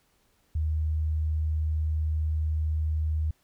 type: tone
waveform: sine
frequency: 77.78 Hz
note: D#2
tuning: in tune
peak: -24 dBFS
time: 0.55-3.31 s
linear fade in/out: 5 ms
effects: pink hiss -68 dBFS RMS until 3.43 s